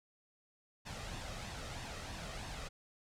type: noise with flanger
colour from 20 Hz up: pink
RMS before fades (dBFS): -44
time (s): 0.85-2.69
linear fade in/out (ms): 20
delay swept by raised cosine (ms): 1.1 to 1.61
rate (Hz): 3.1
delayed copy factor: +0.5
effects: low-pass 7000 Hz 12 dB/octave